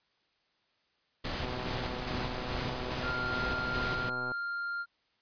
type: noise with tremolo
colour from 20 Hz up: pink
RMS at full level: -35 dBFS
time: 1.24-4.1 s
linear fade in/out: 10 ms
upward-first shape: square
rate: 2.4 Hz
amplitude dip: 30%
type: click train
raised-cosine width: 1 ms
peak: -27 dBFS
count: 362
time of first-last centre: 1.43-4.318 s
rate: 125 Hz
type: tone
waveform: triangle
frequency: 1396.9 Hz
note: F6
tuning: in tune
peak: -31 dBFS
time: 3.02-4.86 s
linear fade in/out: 50 ms
effects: white hiss -73 dBFS RMS until 5.21 s + resampled to 11025 Hz